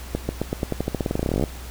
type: accelerating click train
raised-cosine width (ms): 2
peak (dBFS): -9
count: 25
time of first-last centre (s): 0.15-1.438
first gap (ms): 140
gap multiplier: 0.9
effects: added 62 Hz sine -35 dBFS peak until 1.7 s + pink hiss -41 dBFS RMS until 1.7 s